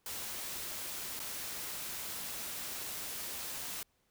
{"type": "noise with dropouts", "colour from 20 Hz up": "white", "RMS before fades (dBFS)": -41, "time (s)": [0.06, 3.83], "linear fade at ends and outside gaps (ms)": 2, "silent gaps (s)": [1.194, 1.2], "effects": ["pink hiss -75 dBFS RMS until 4.1 s"]}